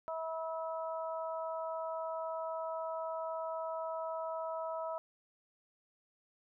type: harmonic tone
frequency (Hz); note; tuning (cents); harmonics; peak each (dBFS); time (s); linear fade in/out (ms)
323.8; E4; -31; 2 / 3 / 4; -38 / -42 / -44; 0.08-4.98; 0
effects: none